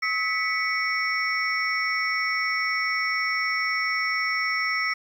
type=tone cluster; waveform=sine; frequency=1283 / 1974 / 2230 / 5460 Hz; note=E6 / B6 / C#7 / F8; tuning=-47 / -1 / +10 / -40 cents; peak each=-29 / -27 / -27 / -33 dBFS; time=0.02-4.94 s; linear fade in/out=10 ms; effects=9-bit

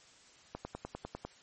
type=click train; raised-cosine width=1 ms; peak=-25 dBFS; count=8; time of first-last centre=0.55-1.25 s; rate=10 Hz; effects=white hiss -60 dBFS RMS until 1.42 s + MP3 32 kbps

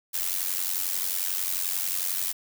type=noise with amplitude modulation; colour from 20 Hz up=blue; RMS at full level=-25 dBFS; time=0.13-2.33 s; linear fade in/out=20 ms; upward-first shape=sine; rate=91.2 Hz; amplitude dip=80%; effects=none

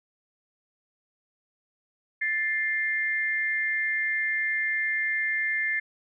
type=tone pair together; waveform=sine; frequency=1760 / 2103 Hz; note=A6 / C7; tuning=0 / +8 cents; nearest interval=minor third; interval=308 cents; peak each=-27 dBFS; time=2.21-5.8 s; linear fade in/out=10 ms; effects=none

